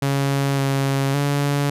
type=tone with pitch steps; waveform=sawtooth; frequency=138.7 / 137 / 142.6 Hz; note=C#3 / C#3 / C#3; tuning=+1 / -20 / +49 cents; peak=-14 dBFS; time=0.02-1.7 s; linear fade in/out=5 ms; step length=560 ms; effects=resampled to 32000 Hz